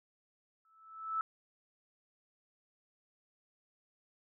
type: tone with exponential growth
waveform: sine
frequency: 1312 Hz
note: E6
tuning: 9 cents flat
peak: -29 dBFS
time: 0.65-1.21 s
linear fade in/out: 1 ms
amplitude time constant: 120 ms
effects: none